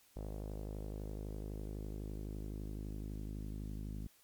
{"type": "tone with low-pass filter sweep", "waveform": "sawtooth", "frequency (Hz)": 51.91, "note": "G#1", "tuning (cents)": 0, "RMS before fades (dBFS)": -43, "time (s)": [0.16, 4.07], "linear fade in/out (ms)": 0, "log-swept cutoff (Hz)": [590, 240], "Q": 1.7, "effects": ["white hiss -67 dBFS RMS until 4.23 s", "MP3 96 kbps"]}